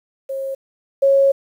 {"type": "tone pair in turn", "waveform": "sine", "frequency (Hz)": [540, 548.8], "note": ["C#5", "C#5"], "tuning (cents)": [-45, -17], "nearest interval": "unison", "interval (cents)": 28, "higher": "second", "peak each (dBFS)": [-22, -10], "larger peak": "second", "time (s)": [[0.29, 0.55], [1.02, 1.32]], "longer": "second", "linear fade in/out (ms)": 10, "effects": ["8-bit"]}